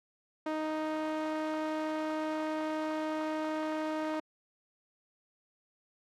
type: tone with band-pass filter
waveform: sawtooth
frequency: 311.1 Hz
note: D#4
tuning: in tune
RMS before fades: -34 dBFS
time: 0.46-4.2 s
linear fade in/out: 5 ms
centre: 720 Hz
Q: 0.71
effects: AAC 64 kbps